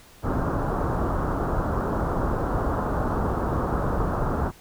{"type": "low-pass noise", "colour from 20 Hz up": "pink", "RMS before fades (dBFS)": -25, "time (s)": [0.22, 4.52], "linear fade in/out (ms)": 50, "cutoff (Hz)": 1400, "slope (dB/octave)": 48, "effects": ["pink hiss -51 dBFS RMS until 4.6 s"]}